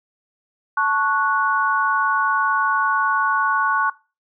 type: chord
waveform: sine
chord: F# minor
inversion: first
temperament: equal with one note detuned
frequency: 880 / 1108.7 / 1470.6 Hz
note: A5 / C#6 / F#6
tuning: 0 / 0 / -11 cents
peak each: -24 / -19 / -20 dBFS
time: 0.77-3.9 s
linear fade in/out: 5 ms
effects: noise-tail reverb RT60 0.3 s tail -20 dB re dry